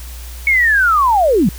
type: linear sweep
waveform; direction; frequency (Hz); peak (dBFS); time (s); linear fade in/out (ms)
sine; down; 2227 to 153.8; -9; 0.47-1.49; 2
effects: added 60 Hz sine -28 dBFS peak until 1.58 s + white hiss -37 dBFS RMS until 1.58 s